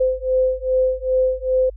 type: beating tone pair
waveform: sine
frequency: 514 / 516.5 Hz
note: C5 / C5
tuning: -31 / -22 cents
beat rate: 2.5 Hz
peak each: -19 dBFS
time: 0-1.7 s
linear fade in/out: 10 ms
effects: added 50 Hz sine -34 dBFS peak until 1.76 s